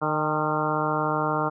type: harmonic tone with a mistuned harmonic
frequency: 152.8 Hz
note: D#3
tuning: 31 cents flat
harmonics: 1 / 2 / 3 / 4 / 5 / 6 / 7 / 8 / 9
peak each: -31 / -31 / -31 / -31 / -31 / -31 / -31 / -31 / -31 dBFS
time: 0.01-1.5 s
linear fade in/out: 20 ms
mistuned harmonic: 5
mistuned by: +39 cents
effects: none